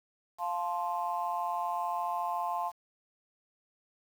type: chord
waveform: sine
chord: F major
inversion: none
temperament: just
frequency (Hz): 698.5 / 873.1 / 1047.7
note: F5 / A5 / C6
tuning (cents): 0 / -14 / +2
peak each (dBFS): -34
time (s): 0.38-2.72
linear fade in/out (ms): 50
effects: tanh soft clip ceiling -21 dBFS + 9-bit